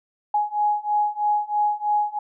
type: beating tone pair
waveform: sine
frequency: 834 / 837.1 Hz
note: G#5 / G#5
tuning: +7 / +13 cents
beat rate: 3.1 Hz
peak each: -23 / -22 dBFS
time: 0.34-2.19 s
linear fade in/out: 5 ms
effects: none